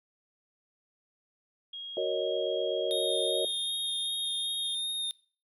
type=tone; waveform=sine; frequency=3274 Hz; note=G#7; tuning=25 cents flat; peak=-38 dBFS; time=1.73-4.75 s; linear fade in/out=5 ms
type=chord; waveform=sine; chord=D# minor seventh; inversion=first; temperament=equal; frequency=370 / 466.2 / 554.4 / 622.3 Hz; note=F#4 / A#4 / C#5 / D#5; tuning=0 / 0 / 0 / 0 cents; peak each=-33 dBFS; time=1.97-3.45 s; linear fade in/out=2 ms
type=tone with vibrato; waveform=square; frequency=3677 Hz; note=A#7; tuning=24 cents flat; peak=-31 dBFS; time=2.91-5.11 s; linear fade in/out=0 ms; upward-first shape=sine; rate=2.6 Hz; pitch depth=18 cents each way
effects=noise-tail reverb RT60 0.4 s tail -21 dB re dry